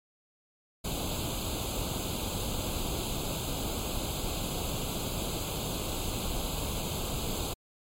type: noise with comb filter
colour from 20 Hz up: pink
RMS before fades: -33 dBFS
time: 0.84-7.54 s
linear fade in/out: 10 ms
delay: 0.27 ms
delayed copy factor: +0.95
effects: MP3 64 kbps

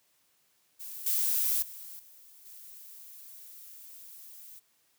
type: noise with level steps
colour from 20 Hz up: violet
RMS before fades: -42 / -28 / -45 / -55 / -49 dBFS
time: 0.79-4.6 s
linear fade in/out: 20 ms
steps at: 1.06 / 1.62 / 1.99 / 2.45 s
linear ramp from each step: 5 ms
effects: white hiss -70 dBFS RMS until 4.98 s + high-pass 80 Hz 12 dB/octave

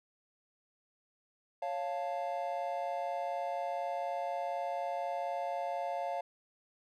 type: chord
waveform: triangle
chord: Db augmented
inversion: none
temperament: equal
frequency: 554.4 / 698.5 / 880 Hz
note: Db5 / F5 / A5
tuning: 0 / 0 / 0 cents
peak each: -37 / -34 / -39 dBFS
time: 1.62-6.21 s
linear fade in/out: 5 ms
effects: none

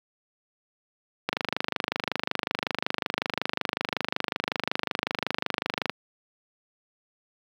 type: click train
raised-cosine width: 0.3 ms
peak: -8 dBFS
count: 118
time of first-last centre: 1.29-5.896 s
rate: 25.4 Hz
effects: high-pass 150 Hz 12 dB/octave + 8-bit

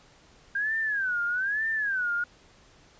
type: tone with vibrato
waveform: sine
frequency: 1588 Hz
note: G6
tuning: 22 cents sharp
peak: -25 dBFS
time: 0.55-2.24 s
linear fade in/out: 5 ms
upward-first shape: sine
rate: 1.1 Hz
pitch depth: 210 cents each way
effects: pink hiss -57 dBFS RMS until 2.99 s + resampled to 16000 Hz

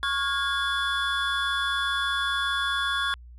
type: tone cluster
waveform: triangle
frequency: 1105 / 1417 / 1642 / 3430 Hz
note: C#6 / F6 / G#6 / A7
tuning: -6 / +25 / -20 / -45 cents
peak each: -28 dBFS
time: 0.03-3.14 s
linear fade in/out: 0 ms
effects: added 60 Hz sine -43 dBFS peak until 3.38 s + resampled to 32000 Hz

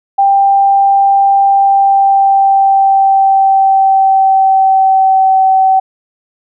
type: tone with pitch glide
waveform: sine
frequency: 790 to 764 Hz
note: G5 to G5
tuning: +13 to -45 cents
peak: -5 dBFS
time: 0.18-5.8 s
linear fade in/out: 10 ms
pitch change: -58 cents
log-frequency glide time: 1.46-5.42 s
effects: none

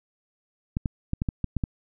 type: clicks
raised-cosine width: 5 ms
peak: -13 dBFS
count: 8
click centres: 0.769 / 0.858 / 1.134 / 1.219 / 1.288 / 1.443 / 1.567 / 1.638 s
effects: none

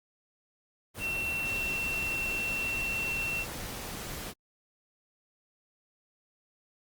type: tone in noise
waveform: sine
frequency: 2711 Hz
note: E7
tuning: 48 cents sharp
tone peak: -30 dBFS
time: 0.99-3.46 s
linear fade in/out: 50 ms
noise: pink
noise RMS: -39 dBFS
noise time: 0.94-4.34 s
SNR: +6 dB
effects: Opus 32 kbps

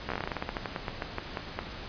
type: slowing click train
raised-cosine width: 0.5 ms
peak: -16 dBFS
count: 21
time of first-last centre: 0.09-1.59 s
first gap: 13 ms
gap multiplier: 1.16
effects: pink hiss -41 dBFS RMS until 1.88 s + resampled to 11025 Hz

